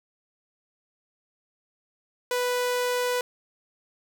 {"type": "tone", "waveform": "sawtooth", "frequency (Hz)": 493.9, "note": "B4", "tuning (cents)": 0, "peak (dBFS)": -20, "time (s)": [2.31, 3.21], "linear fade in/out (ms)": 2, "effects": []}